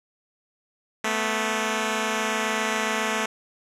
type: tone pair together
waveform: 5% pulse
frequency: 219 / 246.3 Hz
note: A3 / B3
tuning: -8 / -5 cents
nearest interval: major second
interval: 203 cents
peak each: -13 / -18 dBFS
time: 1.04-3.26 s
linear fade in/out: 5 ms
effects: low-pass 9000 Hz 12 dB/octave